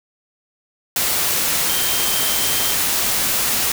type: tone in noise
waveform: sine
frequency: 3148 Hz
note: G7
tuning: 7 cents sharp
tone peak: -27 dBFS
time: 1.69-2.74 s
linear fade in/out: 2 ms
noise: white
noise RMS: -19 dBFS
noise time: 0.96-3.72 s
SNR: -11 dB
effects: none